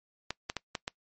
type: clicks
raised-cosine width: 0.2 ms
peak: -15 dBFS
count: 5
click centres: 0.306 / 0.499 / 0.567 / 0.752 / 0.879 s
effects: noise-tail reverb RT60 0.1 s tail -23 dB re dry + MP3 32 kbps